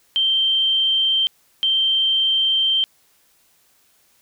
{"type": "tone bursts at uneven times", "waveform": "sine", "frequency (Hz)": 3136, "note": "G7", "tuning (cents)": 0, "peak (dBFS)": -15, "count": 2, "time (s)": [[0.16, 1.27], [1.63, 2.84]], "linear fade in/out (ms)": 0, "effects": ["white hiss -59 dBFS RMS until 4.21 s"]}